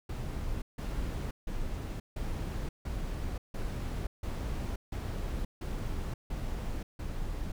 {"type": "noise bursts", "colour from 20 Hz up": "brown", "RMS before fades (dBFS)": -35, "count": 11, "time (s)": [0.09, 7.52], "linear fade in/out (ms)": 5, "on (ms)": 530, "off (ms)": 160, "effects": []}